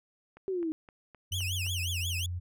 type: click train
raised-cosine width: 0.5 ms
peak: -36 dBFS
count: 6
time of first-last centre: 0.37-1.665 s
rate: 3.86 Hz
type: exponential sweep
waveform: sine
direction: down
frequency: 392 to 308.2 Hz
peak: -29 dBFS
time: 0.48-0.72 s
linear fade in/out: 0 ms
type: tone with pitch glide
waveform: sine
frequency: 92.5 to 88.58 Hz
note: F#2 to F2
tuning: 0 to +25 cents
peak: -32 dBFS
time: 1.31-2.4 s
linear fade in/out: 20 ms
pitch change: -75 cents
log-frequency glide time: 1.68-1.83 s
type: tone with vibrato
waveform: sawtooth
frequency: 2920 Hz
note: F#7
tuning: 24 cents flat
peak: -30 dBFS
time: 1.32-2.26 s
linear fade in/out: 2 ms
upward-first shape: triangle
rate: 5.6 Hz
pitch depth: 300 cents each way
effects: none